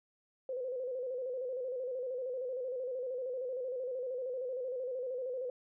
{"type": "tone with vibrato", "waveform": "sine", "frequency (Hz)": 508, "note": "B4", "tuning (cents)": 49, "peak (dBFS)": -35, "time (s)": [0.49, 5.5], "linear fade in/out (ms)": 2, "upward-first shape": "square", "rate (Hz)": 13, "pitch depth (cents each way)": 58, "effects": []}